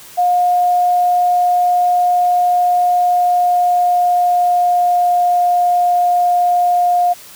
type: tone with pitch glide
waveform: sine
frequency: 714 to 709.5 Hz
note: F5 to F5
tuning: +38 to +27 cents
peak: -10 dBFS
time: 0.17-7.14 s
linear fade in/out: 20 ms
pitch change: -11 cents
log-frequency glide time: 2.94-5.12 s
effects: white hiss -38 dBFS RMS until 7.35 s